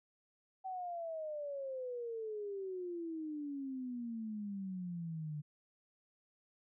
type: exponential sweep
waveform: sine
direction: down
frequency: 766 to 146.9 Hz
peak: -39 dBFS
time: 0.64-5.42 s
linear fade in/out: 20 ms
effects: none